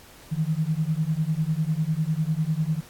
sine beating tone pair, 152.5 / 162.5 Hz, D#3 / E3, -34 / -24 cents, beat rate 10 Hz, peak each -25 dBFS, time 0.31-2.81 s, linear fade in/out 20 ms, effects pink hiss -49 dBFS RMS until 2.89 s + AAC 64 kbps

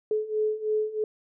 sine beating tone pair, 427.5 / 430.6 Hz, A4 / A4, -50 / -37 cents, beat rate 3.1 Hz, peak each -29 / -26 dBFS, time 0.11-1.04 s, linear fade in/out 2 ms, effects none

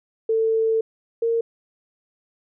sine tone pair in turn, 446.4 / 460.5 Hz, A4 / A#4, +25 / -21 cents, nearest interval minor second, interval 54 cents, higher second, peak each -17 / -18 dBFS, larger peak first, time 0.29-0.81 / 1.22-1.41 s, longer first, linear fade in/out 5 ms, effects none

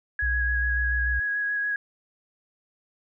sine tone with vibrato, 1661.2 Hz, G#6, in tune, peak -24 dBFS, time 0.19-1.76 s, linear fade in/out 2 ms, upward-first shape square, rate 6.9 Hz, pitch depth 11 cents each way
sine tone, 61.4 Hz, B1, 9 cents flat, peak -25 dBFS, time 0.22-1.2 s, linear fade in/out 10 ms
effects none

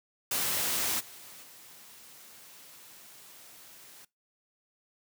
white noise with level steps, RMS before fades -30 / -49 / -52 dBFS, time 0.31-4.05 s, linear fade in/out 5 ms, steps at 0.99 / 1.42 s, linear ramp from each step 20 ms, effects noise-tail reverb RT60 0.2 s tail -21 dB re dry + high-pass 100 Hz 12 dB/octave

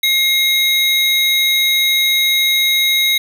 square tone pair together, 2136 / 3806 Hz, C7 / A#7, +35 / +35 cents, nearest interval minor seventh, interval 1000 cents, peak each -17 / -14 dBFS, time 0.03-3.18 s, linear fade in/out 5 ms, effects none

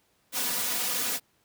white noise with comb filter, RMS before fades -29 dBFS, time 0.32-1.2 s, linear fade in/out 50 ms, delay 4.1 ms, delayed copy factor +0.9, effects pink hiss -68 dBFS RMS until 1.44 s + high-pass 80 Hz 12 dB/octave

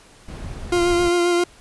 brown noise, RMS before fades -31 dBFS, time 0.28-1.09 s, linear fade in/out 5 ms
40% pulse tone with vibrato, 349.2 Hz, F4, in tune, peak -15 dBFS, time 0.72-1.44 s, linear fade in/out 5 ms, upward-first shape sine, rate 7.5 Hz, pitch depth 20 cents each way
effects pink hiss -49 dBFS RMS until 1.6 s + resampled to 24000 Hz

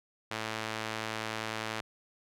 sawtooth tone with band-pass filter, 110.3 Hz, A2, 5 cents sharp, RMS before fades -37 dBFS, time 0.31-1.81 s, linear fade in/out 5 ms, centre 2300 Hz, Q 0.55, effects none

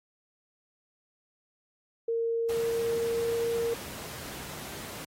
sine tone with pitch glide, 460 to 464.5 Hz, A#4 to A#4, -23 to -6 cents, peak -26 dBFS, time 2.08-3.74 s, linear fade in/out 5 ms, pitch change +17 cents, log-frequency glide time 2.23-3.41 s
pink noise, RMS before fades -41 dBFS, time 2.49-5.05 s, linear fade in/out 5 ms
effects high-pass 80 Hz 12 dB/octave + AAC 48 kbps

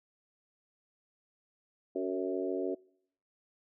harmonic tone with a mistuned harmonic, 93.5 Hz, F#2, 19 cents sharp, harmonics 3 / 4 / 5 / 6 / 7, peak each -37 / -34 / -38 / -41 / -41 dBFS, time 1.95-2.75 s, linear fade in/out 10 ms, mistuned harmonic 5, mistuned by -26 cents, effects noise-tail reverb RT60 0.7 s tail -25 dB re dry

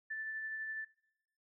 sine tone with tremolo, 1760 Hz, A6, in tune, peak -37 dBFS, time 0.1-0.85 s, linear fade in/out 10 ms, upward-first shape sine, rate 12 Hz, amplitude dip 25%, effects noise-tail reverb RT60 0.9 s tail -23 dB re dry

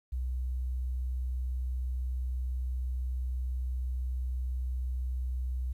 sine tone, 63 Hz, B1, 35 cents sharp, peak -30 dBFS, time 0.12-5.73 s, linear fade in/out 10 ms, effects 11-bit

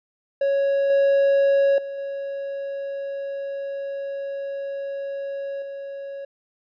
triangle tone with level steps, 554.4 Hz, C#5, in tune, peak -16 / -13 / -27 / -25 / -29 dBFS, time 0.41-6.25 s, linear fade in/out 5 ms, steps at 0.9 / 1.78 / 1.98 / 5.62 s, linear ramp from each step 2 ms, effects resampled to 11025 Hz

